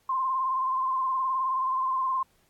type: tone with vibrato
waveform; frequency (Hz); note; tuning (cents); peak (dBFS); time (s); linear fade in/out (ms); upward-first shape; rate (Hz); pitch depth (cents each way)
sine; 1046.5; C6; 0; -24; 0.09-2.23; 5; sine; 19; 41
effects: pink hiss -67 dBFS RMS until 2.49 s + AAC 64 kbps